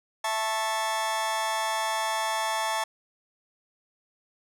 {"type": "chord", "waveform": "sawtooth", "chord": "A major", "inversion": "second", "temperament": "just", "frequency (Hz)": [660, 880, 1100], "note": ["E5", "A5", "C#6"], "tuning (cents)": [2, 0, -14], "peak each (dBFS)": [-29, -24, -29], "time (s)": [0.24, 2.84], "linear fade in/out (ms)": 5, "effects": ["low-pass 12000 Hz 12 dB/octave"]}